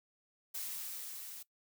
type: noise with level ramp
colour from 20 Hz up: blue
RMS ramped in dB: -40 to -48 dBFS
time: 0.54-1.43 s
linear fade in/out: 10 ms
effects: noise-tail reverb RT60 0.1 s tail -19 dB re dry